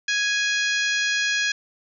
harmonic tone, 830.6 Hz, G#5, in tune, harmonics 2 / 3 / 4 / 5 / 6 / 7 / 8, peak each -23 / -27 / -29 / -31 / -33 / -34 / -35 dBFS, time 0.08-1.52 s, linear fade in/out 5 ms, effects none

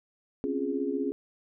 sine chord, Db major seventh, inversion third, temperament equal, 261.6 / 277.2 / 349.2 / 415.3 Hz, C4 / Db4 / F4 / Ab4, 0 / 0 / 0 / 0 cents, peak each -35 / -31 / -35 / -32 dBFS, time 0.44-1.12 s, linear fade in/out 0 ms, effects none

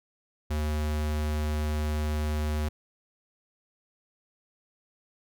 square tone, 75.8 Hz, D#2, 45 cents flat, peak -27 dBFS, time 0.5-2.69 s, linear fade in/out 10 ms, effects none

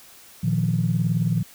sine chord, Bb suspended fourth, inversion none, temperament equal, 116.54 / 155.56 / 174.61 Hz, Bb2 / Eb3 / F3, 0 / 0 / 0 cents, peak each -23 dBFS, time 0.43-1.43 s, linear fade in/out 10 ms, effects tanh soft clip ceiling -10 dBFS + white hiss -48 dBFS RMS until 1.54 s

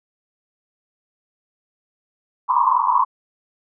pink band-pass noise, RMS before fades -17 dBFS, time 2.48-3.05 s, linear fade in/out 20 ms, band 940 to 1100 Hz, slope 96 dB/octave, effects none

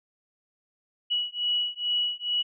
sine beating tone pair, 2928 / 2930.3 Hz, F#7 / F#7, -19 / -17 cents, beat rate 2.3 Hz, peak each -28 dBFS, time 1.1-2.43 s, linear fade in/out 20 ms, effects none

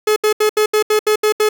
45% pulse tone bursts, 426.7 Hz, G#4, 47 cents sharp, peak -11 dBFS, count 9, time 0.07-1.49 s, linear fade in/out 5 ms, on 92 ms, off 74 ms, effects 8-bit

